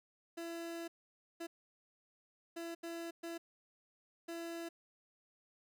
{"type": "tone bursts at uneven times", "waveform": "30% pulse", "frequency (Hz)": 335.7, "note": "E4", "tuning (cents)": 32, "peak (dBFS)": -39, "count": 6, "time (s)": [[0.37, 0.88], [1.4, 1.47], [2.56, 2.75], [2.83, 3.11], [3.23, 3.38], [4.28, 4.69]], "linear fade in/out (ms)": 10, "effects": []}